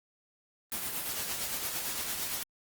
white noise with tremolo, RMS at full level -33 dBFS, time 0.72-2.43 s, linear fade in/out 0 ms, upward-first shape triangle, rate 8.8 Hz, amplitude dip 45%, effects Opus 32 kbps

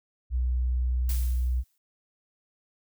sine tone, 62.1 Hz, B1, 10 cents sharp, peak -23 dBFS, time 0.3-1.64 s, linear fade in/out 50 ms
blue noise with exponential decay, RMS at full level -35 dBFS, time 1.09-1.78 s, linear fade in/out 2 ms, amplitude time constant 150 ms
effects none

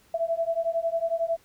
sine beating tone pair, 659.3 / 670.3 Hz, E5 / E5, 0 / +29 cents, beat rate 11 Hz, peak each -27 dBFS, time 0.14-1.37 s, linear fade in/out 5 ms, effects pink hiss -60 dBFS RMS until 1.44 s

